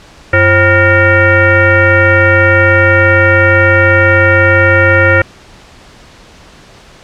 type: tone with frequency modulation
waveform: sine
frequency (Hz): 970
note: B5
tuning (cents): -31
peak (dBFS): -4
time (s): 0.33-5.22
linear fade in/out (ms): 5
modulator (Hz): 437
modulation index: 2.6
effects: pink hiss -38 dBFS RMS until 7.03 s + low-pass 6000 Hz 12 dB/octave